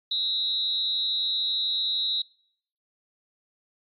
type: tone with amplitude modulation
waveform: sine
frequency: 3871 Hz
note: B7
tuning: 35 cents flat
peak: -20 dBFS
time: 0.11-2.22 s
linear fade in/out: 5 ms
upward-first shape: sine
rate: 267 Hz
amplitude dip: 90%
effects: noise-tail reverb RT60 0.7 s tail -26 dB re dry + AAC 48 kbps